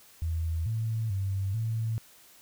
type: tone with pitch steps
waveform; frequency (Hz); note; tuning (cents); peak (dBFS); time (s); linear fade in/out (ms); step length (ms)
sine; 81.8 / 111.7 / 97.1 / 112.6; E2 / A2 / G2 / A2; -13 / +27 / -16 / +40; -27; 0.22-1.98; 0; 440
effects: white hiss -56 dBFS RMS until 2.41 s